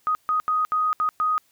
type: tone bursts at uneven times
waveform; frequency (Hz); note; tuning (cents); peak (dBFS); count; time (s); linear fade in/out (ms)
sine; 1249; D#6; +6; -19; 6; 0.07-0.15 / 0.29-0.4 / 0.48-0.65 / 0.72-0.93 / 1-1.09 / 1.2-1.38; 0
effects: white hiss -63 dBFS RMS until 1.51 s